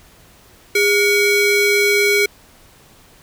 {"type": "ring-modulated tone", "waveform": "square", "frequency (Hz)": 922, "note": "A#5", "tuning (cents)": -19, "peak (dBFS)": -10, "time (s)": [0.75, 2.26], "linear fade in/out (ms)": 5, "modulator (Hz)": 1330, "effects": ["pink hiss -48 dBFS RMS until 3.22 s"]}